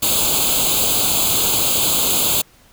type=noise with comb filter; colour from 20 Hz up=white; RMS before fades=-17 dBFS; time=0.02-2.42 s; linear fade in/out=10 ms; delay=0.27 ms; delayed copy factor=+1; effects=pink hiss -51 dBFS RMS until 2.72 s